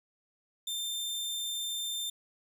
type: tone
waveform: sawtooth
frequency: 3587 Hz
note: A7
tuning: 33 cents sharp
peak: -30 dBFS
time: 0.67-2.1 s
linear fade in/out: 5 ms
effects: none